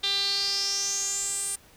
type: tone with band-pass filter sweep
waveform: sawtooth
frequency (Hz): 396.9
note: G4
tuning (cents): +22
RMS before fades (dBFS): -28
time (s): 0.03-1.56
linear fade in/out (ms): 10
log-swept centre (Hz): 3700 to 9100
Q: 7.8
effects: pink hiss -55 dBFS RMS until 1.76 s